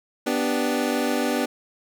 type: chord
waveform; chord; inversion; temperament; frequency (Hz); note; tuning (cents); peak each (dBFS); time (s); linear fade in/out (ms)
25% pulse; G major; first; equal; 246.9 / 293.7 / 392; B3 / D4 / G4; 0 / 0 / 0; -21 / -22 / -25; 0.26-1.46; 10
effects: none